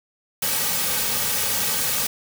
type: noise with comb filter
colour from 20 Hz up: white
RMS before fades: -23 dBFS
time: 0.42-2.07 s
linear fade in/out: 5 ms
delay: 2.9 ms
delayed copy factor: -0.8
effects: none